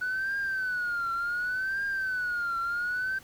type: tone with vibrato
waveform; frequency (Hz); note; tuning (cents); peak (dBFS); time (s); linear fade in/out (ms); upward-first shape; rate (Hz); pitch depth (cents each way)
sine; 1480; F#6; 0; -26; 0.01-3.19; 10; triangle; 0.68; 150
effects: tanh soft clip ceiling -25 dBFS + pink hiss -53 dBFS RMS until 3.23 s